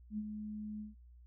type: tone with ADSR envelope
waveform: sine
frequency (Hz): 212.1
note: G#3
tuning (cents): +37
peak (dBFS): -34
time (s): 0.1-0.95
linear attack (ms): 80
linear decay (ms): 47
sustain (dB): -6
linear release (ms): 150
effects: noise-tail reverb RT60 0.1 s tail -20 dB re dry + added 60 Hz sine -55 dBFS peak until 1.26 s